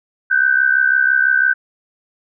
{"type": "tone pair together", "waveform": "sine", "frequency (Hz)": [1502, 1568], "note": ["F#6", "G6"], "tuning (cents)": [26, 0], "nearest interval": "minor second", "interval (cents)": 74, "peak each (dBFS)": -14, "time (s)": [0.3, 1.54], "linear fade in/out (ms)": 20, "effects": []}